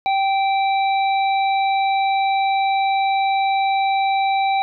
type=harmonic tone; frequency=780 Hz; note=G5; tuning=9 cents flat; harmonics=1 / 3 / 5; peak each=-16 / -26 / -30 dBFS; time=0.06-4.62 s; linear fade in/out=0 ms; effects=none